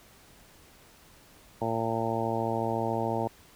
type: harmonic tone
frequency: 113.8 Hz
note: A#2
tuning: 41 cents flat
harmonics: 1 / 2 / 3 / 4 / 5 / 6 / 7 / 8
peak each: -35 / -35 / -35 / -35 / -35 / -35 / -35 / -35 dBFS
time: 1.61-3.28 s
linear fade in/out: 10 ms
effects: pink hiss -56 dBFS RMS until 3.55 s